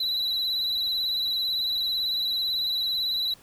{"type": "tone with vibrato", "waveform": "triangle", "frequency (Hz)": 3965, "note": "B7", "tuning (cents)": 6, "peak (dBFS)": -23, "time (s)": [0, 3.34], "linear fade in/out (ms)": 5, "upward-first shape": "sine", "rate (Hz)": 18, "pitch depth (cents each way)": 43, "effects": ["pink hiss -54 dBFS RMS until 3.42 s"]}